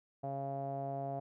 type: tone with low-pass filter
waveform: sawtooth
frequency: 137.7 Hz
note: C#3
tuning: 11 cents flat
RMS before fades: -39 dBFS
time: 0.23-1.2 s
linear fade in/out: 10 ms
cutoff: 690 Hz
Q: 8
effects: none